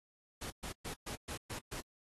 pink noise bursts, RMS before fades -43 dBFS, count 7, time 0.41-1.809 s, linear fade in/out 10 ms, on 97 ms, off 120 ms, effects AAC 32 kbps

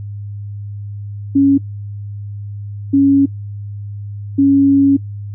sine tone bursts at uneven times, 277.2 Hz, C#4, in tune, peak -7 dBFS, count 3, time 1.35-1.58 / 2.93-3.26 / 4.38-4.97 s, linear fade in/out 10 ms, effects noise-tail reverb RT60 0.2 s tail -25 dB re dry + added 102 Hz sine -24 dBFS peak until 5.34 s

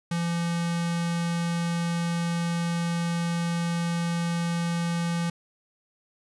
square tone with notch filter, 170.1 Hz, F3, 45 cents flat, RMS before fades -27 dBFS, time 0.11-5.3 s, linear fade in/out 5 ms, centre 390 Hz, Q 0.89, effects resampled to 24000 Hz + 10-bit

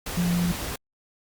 sine tone in noise, 174.61 Hz, F3, in tune, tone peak -21 dBFS, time 0.17-0.52 s, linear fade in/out 5 ms, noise pink, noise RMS -32 dBFS, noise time 0.06-0.76 s, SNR +8 dB, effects Opus 48 kbps

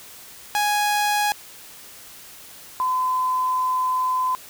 sawtooth / sine tone pair in turn, 830.6 / 1018.5 Hz, G#5 / C6, 0 / -47 cents, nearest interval major third, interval 353 cents, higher second, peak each -15 / -19 dBFS, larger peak first, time 0.55-1.32 / 2.8-4.35 s, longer second, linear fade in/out 0 ms, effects white hiss -43 dBFS RMS until 4.49 s

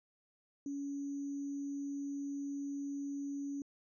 sine tone with sample-and-hold, 281.7 Hz, C#4, 28 cents sharp, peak -37 dBFS, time 0.66-3.62 s, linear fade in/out 2 ms, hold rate 6300 Hz, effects resampled to 22050 Hz

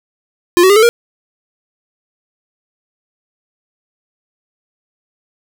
square tone with pitch steps, 349.2 / 376.4 / 405.8 / 437.4 / 471.5 Hz, F4 / F#4 / G#4 / A4 / A#4, 0 / +30 / -40 / -10 / +20 cents, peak -6 dBFS, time 0.57-0.89 s, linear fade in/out 0 ms, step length 64 ms, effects none

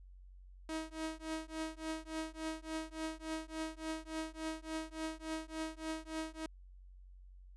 sawtooth tone with tremolo, 318 Hz, D#4, 38 cents sharp, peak -32 dBFS, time 0.69-6.46 s, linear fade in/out 2 ms, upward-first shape triangle, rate 3.5 Hz, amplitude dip 100%, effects added 46 Hz sine -53 dBFS peak until 7.56 s + resampled to 24000 Hz

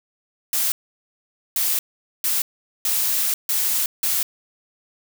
blue noise bursts at uneven times, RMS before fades -21 dBFS, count 6, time 0.53-0.72 / 1.56-1.79 / 2.24-2.42 / 2.85-3.34 / 3.49-3.86 / 4.03-4.23 s, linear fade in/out 2 ms, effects none

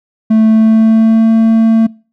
triangle tone with pitch glide, 220 to 224.5 Hz, A3 to A3, 0 to +35 cents, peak -3 dBFS, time 0.3-1.87 s, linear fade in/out 10 ms, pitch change +35 cents, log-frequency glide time 0.47-1.3 s, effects noise-tail reverb RT60 0.4 s tail -25 dB re dry

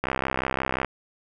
click train, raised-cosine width 0.5 ms, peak -9 dBFS, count 54, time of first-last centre 0.04-0.847 s, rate 65.7 Hz, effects none

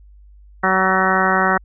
harmonic tone with a mistuned harmonic, 188.3 Hz, F#3, 31 cents sharp, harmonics 1 / 2 / 3 / 4 / 5 / 6 / 7 / 8 / 9 / 10, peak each -23 / -24 / -25 / -21 / -24 / -22 / -21 / -21 / -27 / -23 dBFS, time 0.63-1.58 s, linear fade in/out 10 ms, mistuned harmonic 9, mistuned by +55 cents, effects added 50 Hz sine -42 dBFS peak until 1.64 s

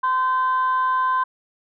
sine tone pair together, 1030.5 / 1544 Hz, C6 / G6, -27 / -27 cents, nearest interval perfect fifth, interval 700 cents, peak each -17 / -26 dBFS, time 0.03-1.24 s, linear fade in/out 10 ms, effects tanh soft clip ceiling -12 dBFS

